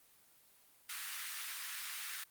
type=high-pass noise; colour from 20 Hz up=pink; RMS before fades=-43 dBFS; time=0.89-2.24 s; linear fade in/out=5 ms; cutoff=1400 Hz; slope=24 dB/octave; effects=white hiss -66 dBFS RMS until 2.3 s + Opus 32 kbps